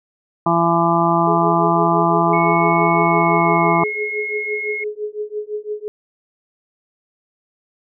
harmonic tone, 168.9 Hz, E3, 42 cents sharp, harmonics 1 / 2 / 4 / 5 / 6 / 7, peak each -20 / -20 / -20 / -20 / -20 / -20 dBFS, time 0.46-3.84 s, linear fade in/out 5 ms
sine tone with tremolo, 421.5 Hz, G#4, 26 cents sharp, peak -19 dBFS, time 1.27-5.88 s, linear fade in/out 0 ms, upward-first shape triangle, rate 5.9 Hz, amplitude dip 100%
sine tone with pitch glide, 2201 to 2162 Hz, C#7 to C#7, -13 to -44 cents, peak -22 dBFS, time 2.33-4.84 s, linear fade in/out 5 ms, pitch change -31 cents, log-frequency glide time 3-3.93 s
effects none

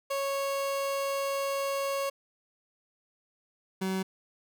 30% pulse tone pair in turn, 552 / 189.39 Hz, C#5 / F#3, -7 / +41 cents, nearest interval octave + perfect fifth, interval 1852 cents, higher first, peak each -26 dBFS, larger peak neither, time 0.1-2.1 / 3.81-4.03 s, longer first, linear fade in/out 10 ms, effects none

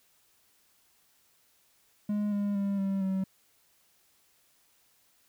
triangle tone with pitch steps, 207.7 / 203.3 / 199.01 / 194.8 / 190.68 Hz, G#3 / G#3 / G3 / G3 / G3, 0 / -37 / +26 / -11 / -48 cents, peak -25 dBFS, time 2.09-3.24 s, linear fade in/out 5 ms, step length 230 ms, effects white hiss -67 dBFS RMS until 5.28 s

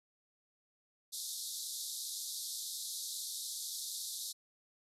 pink band-pass noise, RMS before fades -42 dBFS, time 1.12-4.33 s, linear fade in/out 20 ms, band 3600 to 13000 Hz, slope 96 dB/octave, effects none

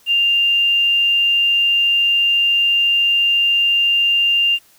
sine tone with quantisation, 2794 Hz, F7, in tune, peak -12 dBFS, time 0.06-4.59 s, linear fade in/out 50 ms, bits 7, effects white hiss -52 dBFS RMS until 4.78 s

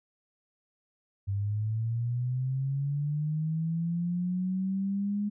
sine linear sweep, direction up, 97.6 to 207.7 Hz, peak -27 dBFS, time 1.27-5.3 s, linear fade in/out 20 ms, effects none

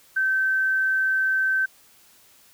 sine tone, 1545 Hz, G6, 26 cents flat, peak -19 dBFS, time 0.16-1.66 s, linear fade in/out 10 ms, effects white hiss -55 dBFS RMS until 2.53 s

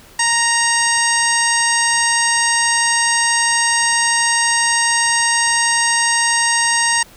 harmonic tone, 932.3 Hz, A#5, in tune, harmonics 1 / 2 / 3 / 4 / 5 / 6 / 7 / 9, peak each -20 / -18 / -25 / -29 / -25 / -24 / -24 / -18 dBFS, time 0.19-7.03 s, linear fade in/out 5 ms, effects pink hiss -44 dBFS RMS until 7.16 s

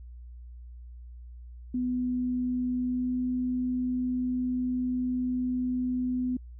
sine tone with pitch glide, 249.8 to 251.4 Hz, B3 to B3, +20 to +31 cents, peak -26 dBFS, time 1.74-6.37 s, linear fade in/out 5 ms, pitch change +11 cents, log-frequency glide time 2.86-3.15 s, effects added 60 Hz sine -42 dBFS peak until 6.59 s

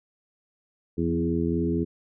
harmonic tone with a mistuned harmonic, 83.7 Hz, E2, 27 cents sharp, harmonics 1 / 2 / 3 / 4 / 5, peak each -31 / -28 / -28 / -28 / -31 dBFS, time 0.97-1.85 s, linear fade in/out 20 ms, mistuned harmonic 2, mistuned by +22 cents, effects none

